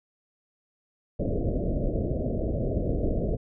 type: low-pass noise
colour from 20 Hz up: pink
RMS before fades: -27 dBFS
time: 1.19-3.37 s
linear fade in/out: 10 ms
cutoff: 660 Hz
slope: 96 dB/octave
effects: none